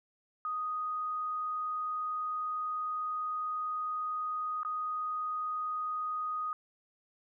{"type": "tone with dropouts", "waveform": "sine", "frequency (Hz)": 1244.5, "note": "D#6", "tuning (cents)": 0, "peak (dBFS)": -32, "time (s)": [0.45, 6.53], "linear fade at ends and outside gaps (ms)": 1, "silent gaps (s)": [4.632, 4.649], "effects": []}